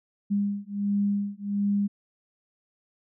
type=beating tone pair; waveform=sine; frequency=201.6 / 203 Hz; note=G3 / G#3; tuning=+49 / -39 cents; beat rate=1.4 Hz; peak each=-27 dBFS; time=0.3-1.88 s; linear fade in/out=20 ms; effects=none